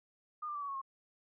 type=tone with pitch steps; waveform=sine; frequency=1219 / 1189.1 / 1159.9 / 1131.5 / 1103.7 / 1076.6 Hz; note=D#6 / D6 / D6 / C#6 / C#6 / C6; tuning=-36 / +21 / -22 / +35 / -8 / +49 cents; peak=-37 dBFS; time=0.42-0.816 s; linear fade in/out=10 ms; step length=66 ms; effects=none